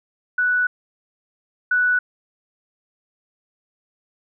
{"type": "tone pair in turn", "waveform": "sine", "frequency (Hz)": [1480, 1480], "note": ["F#6", "F#6"], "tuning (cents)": [0, 0], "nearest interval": "unison", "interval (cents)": 0, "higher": "neither", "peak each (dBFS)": [-16, -15], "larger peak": "second", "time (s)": [[0.38, 0.67], [1.71, 1.99]], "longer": "first", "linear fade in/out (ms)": 5, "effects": []}